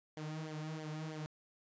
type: tone with flanger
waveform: sawtooth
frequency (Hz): 155.56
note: D#3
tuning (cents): 0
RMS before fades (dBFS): -43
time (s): 0.17-1.26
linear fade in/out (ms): 0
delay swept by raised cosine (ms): 0.75 to 4.55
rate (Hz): 3.1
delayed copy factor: -0.75
effects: resampled to 16000 Hz

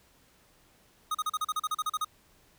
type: tone bursts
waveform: square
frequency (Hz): 1244.5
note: D#6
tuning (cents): 0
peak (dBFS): -28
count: 13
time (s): 1.11-2.047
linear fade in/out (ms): 5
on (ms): 37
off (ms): 38
effects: pink hiss -63 dBFS RMS until 2.58 s

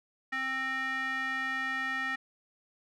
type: tone with band-pass filter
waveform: square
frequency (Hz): 264.1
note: C4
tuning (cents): +16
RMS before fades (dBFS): -33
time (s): 0.32-2.16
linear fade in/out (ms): 10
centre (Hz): 1800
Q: 4.4
effects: none

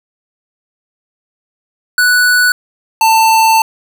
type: tone pair in turn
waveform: square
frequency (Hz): 1480 / 891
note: F#6 / A5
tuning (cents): 0 / +22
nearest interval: major sixth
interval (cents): 878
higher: first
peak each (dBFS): -8 / -7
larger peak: second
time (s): 1.98-2.52 / 3.01-3.62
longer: second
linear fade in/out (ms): 2
effects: none

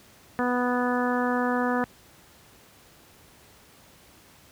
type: harmonic tone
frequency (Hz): 246.9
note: B3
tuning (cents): 0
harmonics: 1 / 2 / 3 / 4 / 5 / 6 / 7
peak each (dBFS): -26 / -29 / -31 / -32 / -33 / -34 / -34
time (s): 0.39-1.84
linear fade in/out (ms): 0
effects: pink hiss -54 dBFS RMS until 4.51 s + high-pass 60 Hz 12 dB/octave

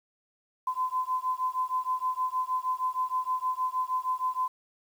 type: beating tone pair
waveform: sine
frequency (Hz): 1018 / 1024.4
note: C6 / C6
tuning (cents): -48 / -37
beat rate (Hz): 6.4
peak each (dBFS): -30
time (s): 0.67-4.48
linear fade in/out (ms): 5
effects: 9-bit

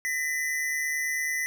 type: tone pair together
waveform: square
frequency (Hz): 1857 / 2006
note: A#6 / B6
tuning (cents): -7 / +26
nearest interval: minor second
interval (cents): 133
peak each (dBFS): -35 / -28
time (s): 0.05-1.46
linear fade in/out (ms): 0
effects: none

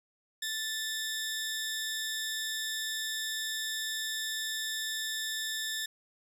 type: tone pair together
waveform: 20% pulse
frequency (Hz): 1760 / 3742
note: A6 / A#7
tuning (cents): 0 / +6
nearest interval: octave + minor second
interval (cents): 1306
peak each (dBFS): -30 / -31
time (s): 0.42-5.86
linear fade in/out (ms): 5
effects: none

